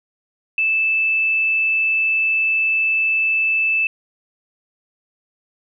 sine tone, 2632 Hz, E7, 3 cents flat, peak -15 dBFS, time 0.58-3.87 s, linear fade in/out 2 ms, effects none

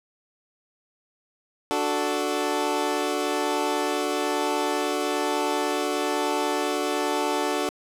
20% pulse chord, D major, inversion none, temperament equal, 293.7 / 370 / 440 Hz, D4 / F#4 / A4, 0 / 0 / 0 cents, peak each -23 dBFS, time 1.71-7.69 s, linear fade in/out 0 ms, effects low-pass 12000 Hz 12 dB/octave

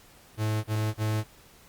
45% pulse tone bursts, 108 Hz, A2, 32 cents flat, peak -25 dBFS, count 3, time 0.37-1.242 s, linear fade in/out 50 ms, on 270 ms, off 31 ms, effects pink hiss -55 dBFS RMS until 1.68 s + Opus 48 kbps

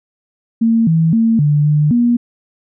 sine tone with pitch steps, 227.7 / 162.5 / 226.6 / 147.5 / 149.5 / 239.1 Hz, A#3 / E3 / A#3 / D3 / D3 / A#3, -40 / -24 / -49 / +8 / +31 / +44 cents, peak -9 dBFS, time 0.61-2.17 s, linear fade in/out 10 ms, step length 260 ms, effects none

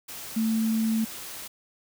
sine tone in noise, 222.6 Hz, A3, 20 cents sharp, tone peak -22 dBFS, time 0.36-1.05 s, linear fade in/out 10 ms, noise white, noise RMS -39 dBFS, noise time 0.08-1.48 s, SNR +14 dB, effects none

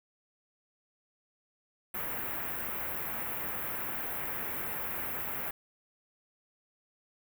white band-stop noise, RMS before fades -36 dBFS, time 1.94-5.51 s, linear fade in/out 5 ms, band 2200 to 14000 Hz, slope 24 dB/octave, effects none

